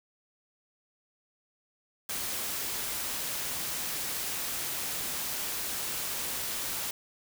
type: noise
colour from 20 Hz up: white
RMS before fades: -34 dBFS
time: 2.09-6.91 s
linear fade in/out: 5 ms
effects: none